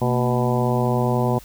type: harmonic tone with a mistuned harmonic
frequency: 124.2 Hz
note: B2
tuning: 10 cents sharp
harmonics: 1 / 2 / 3 / 4 / 5 / 6 / 7 / 8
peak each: -21 / -24 / -26 / -27 / -28 / -29 / -29 / -30 dBFS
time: 0.01-1.39 s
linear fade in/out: 10 ms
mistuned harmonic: 2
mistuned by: -100 cents
effects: added 50 Hz sine -45 dBFS peak until 1.44 s + white hiss -47 dBFS RMS until 1.44 s